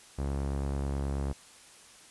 sawtooth tone with low-pass filter, 69.3 Hz, C#2, in tune, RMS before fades -32 dBFS, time 0.18-1.33 s, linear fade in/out 10 ms, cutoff 1100 Hz, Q 0.64, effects white hiss -54 dBFS RMS until 2.1 s + resampled to 24000 Hz

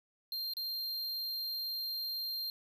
square tone with dropouts, 4186 Hz, C8, in tune, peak -36 dBFS, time 0.32-2.5 s, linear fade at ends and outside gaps 1 ms, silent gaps 0.536-0.568 s, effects 11-bit

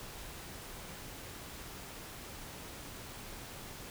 silence, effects pink hiss -47 dBFS RMS until 3.9 s

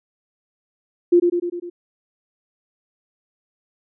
sine tone with echo, 349.2 Hz, F4, in tune, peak -9 dBFS, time 1.12-1.2 s, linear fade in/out 10 ms, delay 100 ms, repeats 5, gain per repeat -4 dB, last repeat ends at 1.7 s, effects none

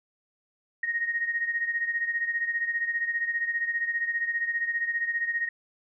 sine beating tone pair, 1864.7 / 1879.7 Hz, A#6 / A#6, 0 / +14 cents, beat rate 15 Hz, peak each -27 / -32 dBFS, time 0.83-5.49 s, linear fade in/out 5 ms, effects none

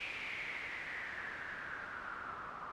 white noise with low-pass filter sweep, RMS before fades -44 dBFS, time 0-2.72 s, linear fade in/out 10 ms, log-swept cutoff 2500 to 1200 Hz, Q 6.3, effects none

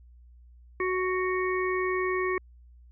harmonic tone, 370 Hz, F#4, in tune, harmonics 1 / 3 / 5 / 6, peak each -27 / -32 / -34 / -35 dBFS, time 0.8-2.38 s, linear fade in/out 2 ms, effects added 60 Hz sine -50 dBFS peak until 2.91 s

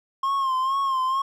triangle tone with vibrato, 1067 Hz, C6, 34 cents sharp, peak -19 dBFS, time 0.23-1.22 s, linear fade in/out 5 ms, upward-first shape sine, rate 2.2 Hz, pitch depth 59 cents each way, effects none

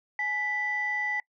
sine tone pair together, 839.9 / 1977 Hz, G#5 / B6, +19 / +1 cents, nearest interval octave + minor third, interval 1482 cents, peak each -34 / -27 dBFS, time 0.19-1.2 s, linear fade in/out 2 ms, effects noise-tail reverb RT60 0.1 s tail -24 dB re dry + tanh soft clip ceiling -20 dBFS

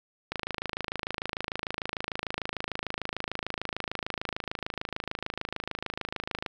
click train, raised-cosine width 0.3 ms, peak -15 dBFS, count 165, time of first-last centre 0.32-6.462 s, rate 26.7 Hz, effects 9-bit

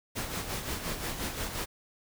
pink noise with tremolo, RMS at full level -33 dBFS, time 0.15-1.66 s, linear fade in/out 20 ms, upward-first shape sine, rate 5.7 Hz, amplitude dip 55%, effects none

